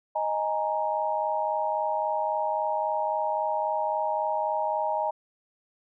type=chord; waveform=sine; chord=D# suspended fourth; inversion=none; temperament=just; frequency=622.3 / 829.7 / 933.4 Hz; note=D#5 / G#5 / A#5; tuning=0 / -2 / +2 cents; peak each=-29 dBFS; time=0.15-5.11 s; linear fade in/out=10 ms; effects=none